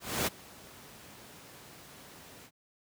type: noise with ADSR envelope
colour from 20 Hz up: pink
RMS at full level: -28 dBFS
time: 0-2.51 s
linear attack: 270 ms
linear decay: 19 ms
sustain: -23 dB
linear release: 61 ms
effects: high-pass 100 Hz 12 dB/octave